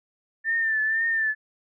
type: tone with vibrato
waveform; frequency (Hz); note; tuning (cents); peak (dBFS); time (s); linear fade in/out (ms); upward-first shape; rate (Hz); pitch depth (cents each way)
sine; 1784; A6; +23; -21; 0.44-1.35; 50; triangle; 2; 56
effects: none